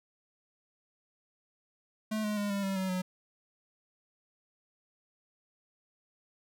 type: tone with pitch steps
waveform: square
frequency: 216.3 / 210.5 / 204.9 / 199.38 / 194.04 / 188.84 / 183.79 Hz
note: A3 / G#3 / G#3 / G3 / G3 / F#3 / F#3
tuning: -29 / +24 / -23 / +30 / -17 / +36 / -11 cents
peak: -31 dBFS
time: 2.11-3.02 s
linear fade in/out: 10 ms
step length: 130 ms
effects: none

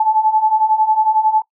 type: beating tone pair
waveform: sine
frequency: 861 / 872 Hz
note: A5 / A5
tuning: -38 / -16 cents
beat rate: 11 Hz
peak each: -17 / -13 dBFS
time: 0-1.42 s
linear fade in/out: 5 ms
effects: noise-tail reverb RT60 0.1 s tail -20 dB re dry

